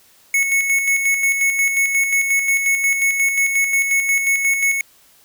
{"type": "tone with tremolo", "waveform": "square", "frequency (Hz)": 2202, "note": "C#7", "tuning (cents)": -12, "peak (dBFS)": -14, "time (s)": [0.34, 4.81], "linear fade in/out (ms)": 2, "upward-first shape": "square", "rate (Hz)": 5.6, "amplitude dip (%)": 45, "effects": ["white hiss -52 dBFS RMS until 5.24 s"]}